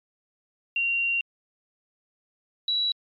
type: tone pair in turn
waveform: sine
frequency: 2760 / 3914 Hz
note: F7 / B7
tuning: -21 / -16 cents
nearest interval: tritone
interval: 605 cents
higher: second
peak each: -22 dBFS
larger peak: neither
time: 0.76-1.21 / 2.68-2.92 s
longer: first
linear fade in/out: 2 ms
effects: MP3 32 kbps